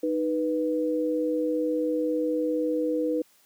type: tone pair together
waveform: sine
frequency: 309.8 / 491.8 Hz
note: D#4 / B4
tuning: -7 / -7 cents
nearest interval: minor sixth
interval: 800 cents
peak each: -26 dBFS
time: 0.03-3.22 s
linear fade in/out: 5 ms
effects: white hiss -61 dBFS RMS until 3.45 s + high-pass 150 Hz 12 dB/octave